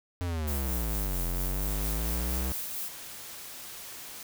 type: exponential two-way sweep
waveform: square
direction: down then up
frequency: 91 to 42.78 to 66.6 Hz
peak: -30 dBFS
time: 0.21-2.52 s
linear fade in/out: 0 ms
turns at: 1.24 s
type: noise with tremolo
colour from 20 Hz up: violet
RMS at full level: -35 dBFS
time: 0.47-2.89 s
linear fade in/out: 10 ms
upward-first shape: sine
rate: 4.4 Hz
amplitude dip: 35%
type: noise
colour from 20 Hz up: white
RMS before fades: -43 dBFS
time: 1.71-4.23 s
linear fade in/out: 2 ms
effects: none